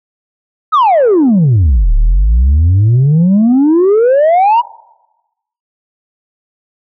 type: exponential two-way sweep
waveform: sine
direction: down then up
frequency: 1324 to 34.65 to 982 Hz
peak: -3 dBFS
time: 0.72-4.62 s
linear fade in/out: 20 ms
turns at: 1.94 s
effects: noise-tail reverb RT60 1.0 s tail -22 dB re dry + tanh soft clip ceiling -4 dBFS

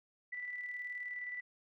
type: tone with tremolo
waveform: sine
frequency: 1975.5 Hz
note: B6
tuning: in tune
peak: -38 dBFS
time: 0.32-1.41 s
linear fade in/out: 10 ms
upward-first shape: square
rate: 19 Hz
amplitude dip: 35%
effects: none

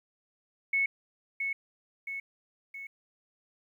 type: tone with echo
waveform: sine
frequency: 2202 Hz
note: C#7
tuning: 12 cents flat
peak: -24 dBFS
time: 0.73-0.86 s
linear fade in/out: 5 ms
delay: 670 ms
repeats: 3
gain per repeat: -5 dB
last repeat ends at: 2.87 s
effects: 11-bit

